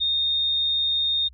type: tone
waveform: sine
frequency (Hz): 3677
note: A#7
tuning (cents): -24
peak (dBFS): -20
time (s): 0-1.29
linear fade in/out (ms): 20
effects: added 63 Hz sine -46 dBFS peak until 1.33 s